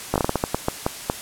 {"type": "slowing click train", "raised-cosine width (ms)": 1, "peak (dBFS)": -5, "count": 12, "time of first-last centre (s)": [0.14, 1.099], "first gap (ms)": 17, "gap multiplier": 1.3, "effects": ["white hiss -35 dBFS RMS until 1.21 s", "low-pass 12000 Hz 12 dB/octave"]}